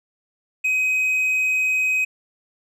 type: tone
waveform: triangle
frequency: 2523 Hz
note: D#7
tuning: 23 cents sharp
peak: -16 dBFS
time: 0.64-2.05 s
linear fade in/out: 10 ms
effects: resampled to 32000 Hz